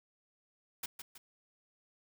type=noise with echo; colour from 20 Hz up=white; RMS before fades=-39 dBFS; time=0.83-0.86 s; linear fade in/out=5 ms; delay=160 ms; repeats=2; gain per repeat=-7 dB; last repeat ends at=1.18 s; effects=none